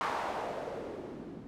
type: noise with low-pass filter sweep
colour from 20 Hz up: blue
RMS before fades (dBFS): -38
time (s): 0.01-1.47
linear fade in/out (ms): 0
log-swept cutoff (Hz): 1100 to 230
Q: 2
effects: none